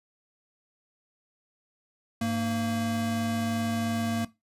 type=tone pair together; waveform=square; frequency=101.5 / 229.2 Hz; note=G#2 / A#3; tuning=-39 / -29 cents; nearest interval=octave + major second; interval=1410 cents; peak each=-35 / -27 dBFS; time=2.21-4.25 s; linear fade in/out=5 ms; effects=noise-tail reverb RT60 0.2 s tail -17 dB re dry + resampled to 32000 Hz